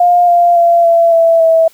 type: tone with pitch steps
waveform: sine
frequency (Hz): 706 / 695.1 / 684.3 / 673.7 / 663.3 / 653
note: F5 / F5 / F5 / E5 / E5 / E5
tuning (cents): +19 / -8 / -35 / +38 / +11 / -17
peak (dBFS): -5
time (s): 0-1.68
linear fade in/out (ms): 5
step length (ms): 280
effects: white hiss -46 dBFS RMS until 1.73 s